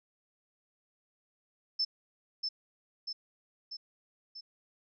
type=tone with echo; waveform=sine; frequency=5274 Hz; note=E8; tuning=in tune; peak=-27 dBFS; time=1.79-1.85 s; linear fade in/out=10 ms; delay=640 ms; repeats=4; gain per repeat=-4 dB; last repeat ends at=4.41 s; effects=none